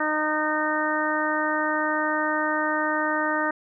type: harmonic tone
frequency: 306.8 Hz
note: D#4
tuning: 24 cents flat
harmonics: 1 / 2 / 3 / 4 / 5 / 6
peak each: -29 / -29 / -29 / -29 / -29 / -29 dBFS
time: 0-3.51 s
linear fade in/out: 5 ms
effects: none